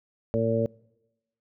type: harmonic tone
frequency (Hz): 113.8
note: A#2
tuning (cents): -41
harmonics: 1 / 2 / 3 / 4 / 5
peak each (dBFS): -29 / -28 / -35 / -27 / -27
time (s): 0.34-0.66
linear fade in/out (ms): 0
effects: noise-tail reverb RT60 1.0 s tail -25 dB re dry